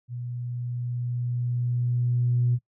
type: tone with level ramp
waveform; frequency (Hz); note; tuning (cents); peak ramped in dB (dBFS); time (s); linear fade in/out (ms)
sine; 121.9; B2; -22; -31 to -18; 0.08-2.59; 50
effects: noise-tail reverb RT60 0.1 s tail -23 dB re dry + tanh soft clip ceiling -14 dBFS